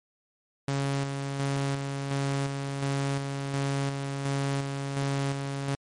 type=tone with tremolo; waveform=sawtooth; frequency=138.59 Hz; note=C#3; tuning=in tune; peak=-22 dBFS; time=0.68-5.75 s; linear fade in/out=2 ms; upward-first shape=square; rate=1.4 Hz; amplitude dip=40%; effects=MP3 48 kbps